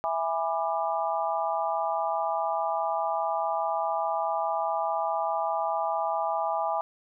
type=chord; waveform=sine; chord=E dominant seventh; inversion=none; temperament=just; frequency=659.3 / 824.1 / 988.9 / 1186.7 Hz; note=E5 / G#5 / B5 / D6; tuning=0 / -14 / +2 / +18 cents; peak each=-30 / -29 / -33 / -33 dBFS; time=0.04-6.81 s; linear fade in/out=0 ms; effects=none